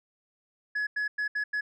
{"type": "tone bursts at uneven times", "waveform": "sine", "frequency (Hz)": 1692, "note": "G#6", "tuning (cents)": 32, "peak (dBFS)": -24, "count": 5, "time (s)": [[0.75, 0.87], [0.96, 1.08], [1.18, 1.28], [1.35, 1.44], [1.53, 1.61]], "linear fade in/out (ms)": 10, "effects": ["tanh soft clip ceiling -26 dBFS"]}